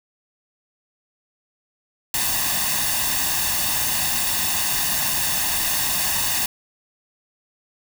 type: noise with comb filter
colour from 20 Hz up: white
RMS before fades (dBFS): -22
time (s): 2.14-6.46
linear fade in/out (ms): 2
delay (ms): 1.1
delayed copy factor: +0.7
effects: none